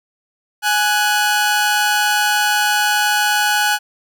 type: tone pair together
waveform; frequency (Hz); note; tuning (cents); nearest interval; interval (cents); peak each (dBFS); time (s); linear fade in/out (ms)
sawtooth; 834.2 / 1480; G#5 / F#6; +7 / 0; minor seventh; 993; -13; 0.62-3.79; 50
effects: none